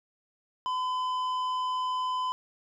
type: tone with tanh clipping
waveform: sine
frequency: 1013 Hz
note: B5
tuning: 44 cents sharp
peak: -29 dBFS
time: 0.66-2.32 s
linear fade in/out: 0 ms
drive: 9 dB
effects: none